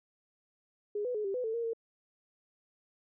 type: tone with pitch steps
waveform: sine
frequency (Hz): 414.4 / 494.9 / 423.7 / 392 / 500 / 444.6 / 466.8 / 457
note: G#4 / B4 / G#4 / G4 / B4 / A4 / A#4 / A#4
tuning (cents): -4 / +4 / +35 / 0 / +21 / +18 / +2 / -34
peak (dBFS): -31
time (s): 0.95-1.734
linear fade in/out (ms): 5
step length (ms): 98
effects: none